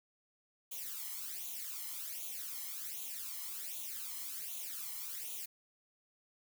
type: noise with flanger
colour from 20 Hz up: blue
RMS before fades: -43 dBFS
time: 0.71-5.46 s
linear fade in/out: 10 ms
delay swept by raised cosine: 0.29 to 0.98 ms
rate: 1.3 Hz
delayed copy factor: +0.8
effects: none